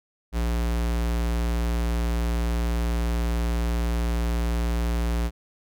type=tone; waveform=square; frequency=58.27 Hz; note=A#1; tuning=in tune; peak=-23 dBFS; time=0.32-5.31 s; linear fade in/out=50 ms; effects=none